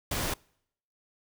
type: noise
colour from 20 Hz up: pink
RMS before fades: -31 dBFS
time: 0.11-0.34 s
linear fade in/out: 5 ms
effects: noise-tail reverb RT60 0.7 s tail -26 dB re dry